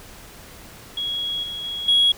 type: tone with level steps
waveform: sine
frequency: 3322 Hz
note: G#7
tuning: in tune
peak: -23 / -28 / -26 / -12 dBFS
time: 0.97-2.12 s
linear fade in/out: 5 ms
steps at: 1.43 / 1.64 / 1.88 s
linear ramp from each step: 5 ms
effects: tanh soft clip ceiling -10 dBFS + pink hiss -43 dBFS RMS until 2.17 s